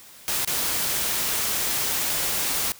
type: noise with dropouts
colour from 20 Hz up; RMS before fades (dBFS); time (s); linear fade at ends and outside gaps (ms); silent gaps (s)
white; -25; 0.28-2.72; 0; 0.448-0.475
effects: white hiss -47 dBFS RMS until 2.79 s